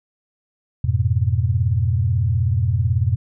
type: chord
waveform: sine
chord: F diminished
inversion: none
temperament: equal with one note detuned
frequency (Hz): 87.31 / 105.21 / 123.47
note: F2 / Ab2 / Cb3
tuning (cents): 0 / +23 / 0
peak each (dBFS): -20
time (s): 0.84-3.16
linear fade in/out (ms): 5
effects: none

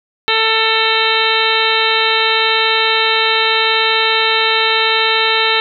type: harmonic tone with a mistuned harmonic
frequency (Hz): 444.8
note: A4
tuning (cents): +19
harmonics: 1 / 2 / 3 / 4 / 5 / 6 / 7 / 8 / 9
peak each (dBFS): -20 / -20 / -20 / -20 / -20 / -20 / -20 / -20 / -20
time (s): 0.28-5.6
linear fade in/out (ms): 0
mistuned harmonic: 8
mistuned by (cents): +61
effects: none

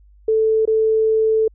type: tone with dropouts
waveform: sine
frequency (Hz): 440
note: A4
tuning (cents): 0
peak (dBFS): -13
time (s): 0.28-1.48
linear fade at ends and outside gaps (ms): 5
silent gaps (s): 0.654-0.675
effects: added 50 Hz sine -46 dBFS peak until 1.54 s

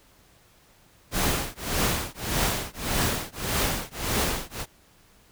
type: noise with tremolo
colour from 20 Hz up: pink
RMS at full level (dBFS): -23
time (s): 1.11-4.66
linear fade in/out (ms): 50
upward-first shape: triangle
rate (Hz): 1.7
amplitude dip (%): 100
effects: pink hiss -58 dBFS RMS until 5.31 s

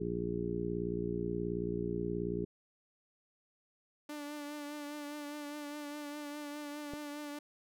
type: harmonic tone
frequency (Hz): 58.6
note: A#1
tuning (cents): +10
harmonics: 1 / 2 / 3 / 4 / 5 / 6 / 7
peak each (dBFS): -46 / -44 / -39 / -44 / -43 / -40 / -38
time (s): 0-2.45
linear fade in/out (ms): 10
type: tone with vibrato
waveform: sawtooth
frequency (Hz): 293.7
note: D4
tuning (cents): 0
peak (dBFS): -37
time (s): 4.09-7.39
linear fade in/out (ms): 5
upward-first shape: triangle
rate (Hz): 4.9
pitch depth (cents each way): 35
type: click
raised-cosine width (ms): 2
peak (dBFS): -30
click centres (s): 6.936
effects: none

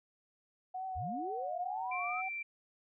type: tone with vibrato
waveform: sine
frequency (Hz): 735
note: F#5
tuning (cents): -12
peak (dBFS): -37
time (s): 0.74-2.29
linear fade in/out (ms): 10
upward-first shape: triangle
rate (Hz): 2.1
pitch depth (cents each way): 65
type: linear sweep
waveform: sine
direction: up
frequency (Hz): 54.5 to 1317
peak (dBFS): -39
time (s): 0.95-2.22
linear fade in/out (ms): 20
type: tone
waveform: sine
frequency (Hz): 2349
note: D7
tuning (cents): 0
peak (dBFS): -37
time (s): 1.91-2.43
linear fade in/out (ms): 10
effects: none

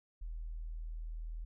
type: tone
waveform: sine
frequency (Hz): 40.22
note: E1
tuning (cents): -42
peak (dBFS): -39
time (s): 0.21-1.45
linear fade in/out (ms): 10
effects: none

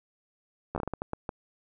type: slowing click train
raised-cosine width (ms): 1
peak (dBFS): -18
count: 10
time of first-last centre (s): 0.75-1.292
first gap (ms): 12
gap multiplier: 1.38
effects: none

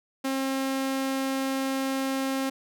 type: tone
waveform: sawtooth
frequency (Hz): 267.9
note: C4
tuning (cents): +41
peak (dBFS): -22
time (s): 0.24-2.5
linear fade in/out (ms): 10
effects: none

